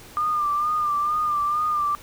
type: tone with vibrato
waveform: sine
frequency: 1199 Hz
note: D6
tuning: 36 cents sharp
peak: -20 dBFS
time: 0.17-1.95 s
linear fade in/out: 0 ms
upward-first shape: sine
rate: 2.2 Hz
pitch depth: 45 cents each way
effects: pink hiss -45 dBFS RMS until 2.02 s